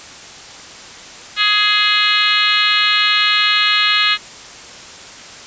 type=harmonic tone with a mistuned harmonic; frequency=417.7 Hz; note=G#4; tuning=10 cents sharp; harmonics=3 / 4 / 5 / 6 / 7 / 8 / 9 / 10; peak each=-20 / -20 / -20 / -20 / -20 / -20 / -20 / -20 dBFS; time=1.36-4.18 s; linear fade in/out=50 ms; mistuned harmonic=6; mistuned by=+16 cents; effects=white hiss -35 dBFS RMS until 5.46 s + resampled to 16000 Hz